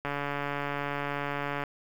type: click train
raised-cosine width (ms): 0.5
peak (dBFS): -17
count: 228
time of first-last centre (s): 0.05-1.637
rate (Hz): 143
effects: 8-bit